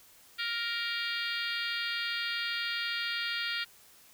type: harmonic tone with a mistuned harmonic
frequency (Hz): 467.5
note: A#4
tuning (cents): +5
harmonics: 3 / 4 / 5 / 6 / 7 / 8 / 9 / 10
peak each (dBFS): -37 / -38 / -39 / -40 / -40 / -41 / -42 / -42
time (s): 0.38-3.65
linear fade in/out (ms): 20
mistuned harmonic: 8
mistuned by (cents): -27
effects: white hiss -58 dBFS RMS until 4.13 s